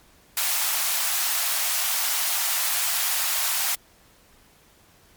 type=high-pass noise; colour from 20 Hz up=white; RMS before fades=-24 dBFS; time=0.37-3.75 s; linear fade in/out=2 ms; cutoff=640 Hz; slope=48 dB/octave; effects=pink hiss -56 dBFS RMS until 5.16 s + MP3 96 kbps